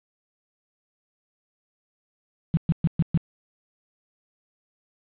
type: tone bursts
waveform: sine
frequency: 163.4 Hz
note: E3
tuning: 15 cents flat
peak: -16 dBFS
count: 5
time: 2.54-3.175 s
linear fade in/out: 0 ms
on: 31 ms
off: 120 ms
effects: resampled to 8000 Hz + 8-bit